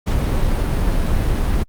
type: noise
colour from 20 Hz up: brown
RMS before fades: -17 dBFS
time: 0.06-1.64 s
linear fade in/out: 20 ms
effects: Opus 48 kbps